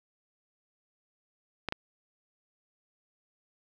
clicks, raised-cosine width 0.3 ms, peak -15 dBFS, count 2, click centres 1.687 / 1.724 s, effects none

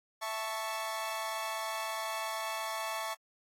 sawtooth chord, A major, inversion second, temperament equal, 659.3 / 880 / 1108.7 Hz, E5 / A5 / C#6, 0 / 0 / 0 cents, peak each -36 / -35 / -35 dBFS, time 0.21-3.15 s, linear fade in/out 20 ms, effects AAC 48 kbps

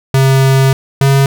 square tone pair in turn, 134.1 / 137.16 Hz, C3 / C#3, +43 / -18 cents, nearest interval unison, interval 39 cents, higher second, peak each -7 dBFS, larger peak neither, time 0.14-0.73 / 1.01-1.26 s, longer first, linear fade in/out 2 ms, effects none

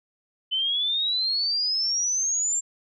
sine exponential sweep, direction up, 3023 to 7440 Hz, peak -22 dBFS, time 0.51-2.61 s, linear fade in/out 20 ms, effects none

